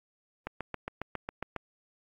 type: click train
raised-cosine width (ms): 0.5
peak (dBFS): -19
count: 9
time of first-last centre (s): 0.47-1.563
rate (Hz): 7.32
effects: AAC 48 kbps